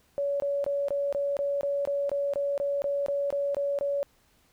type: tone bursts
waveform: sine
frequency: 565 Hz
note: C#5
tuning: 33 cents sharp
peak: -25 dBFS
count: 16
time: 0.18-4.03 s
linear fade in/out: 0 ms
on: 220 ms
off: 22 ms
effects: pink hiss -65 dBFS RMS until 4.52 s